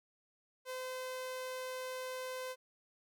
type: tone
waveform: sawtooth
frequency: 513 Hz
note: C5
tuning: 34 cents flat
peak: -36 dBFS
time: 0.65-2.56 s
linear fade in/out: 50 ms
effects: none